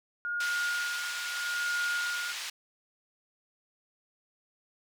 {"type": "tone with tremolo", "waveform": "sine", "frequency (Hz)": 1427, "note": "F6", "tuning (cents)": 37, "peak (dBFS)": -28, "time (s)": [0.25, 2.32], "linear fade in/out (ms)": 0, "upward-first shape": "sine", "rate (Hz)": 0.8, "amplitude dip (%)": 60}
{"type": "band-pass noise", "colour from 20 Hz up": "white", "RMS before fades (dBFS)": -38, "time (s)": [0.4, 2.5], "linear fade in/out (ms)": 5, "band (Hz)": [1400, 4900], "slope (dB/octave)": 12}
{"effects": []}